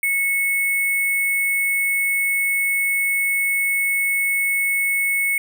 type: tone with sample-and-hold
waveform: sine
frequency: 2200 Hz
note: C#7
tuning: 14 cents flat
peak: -17 dBFS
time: 0.03-5.38 s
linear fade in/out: 2 ms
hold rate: 11025 Hz
effects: none